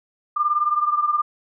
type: beating tone pair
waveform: sine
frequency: 1194 / 1213 Hz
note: D6 / D#6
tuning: +28 / -44 cents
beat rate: 19 Hz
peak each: -19 / -23 dBFS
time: 0.36-1.22 s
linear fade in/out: 10 ms
effects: none